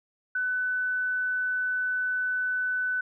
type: tone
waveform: sine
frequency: 1500 Hz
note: F#6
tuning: 23 cents sharp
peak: -25 dBFS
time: 0.35-3.01 s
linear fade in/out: 5 ms
effects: none